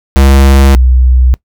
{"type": "tone pair in turn", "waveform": ["square", "sine"], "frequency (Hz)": [68, 62.92], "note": ["C#2", "B1"], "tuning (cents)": [-33, 33], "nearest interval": "minor second", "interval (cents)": 134, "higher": "first", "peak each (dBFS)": -3, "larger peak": "neither", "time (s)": [[0.16, 0.75], [0.75, 1.34]], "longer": "neither", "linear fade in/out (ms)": 0, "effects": ["noise-tail reverb RT60 0.1 s tail -22 dB re dry"]}